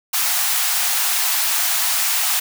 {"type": "high-pass noise", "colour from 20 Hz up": "white", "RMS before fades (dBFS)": -19, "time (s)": [0.13, 2.4], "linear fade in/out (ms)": 10, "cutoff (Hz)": 660, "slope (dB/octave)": 96, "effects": []}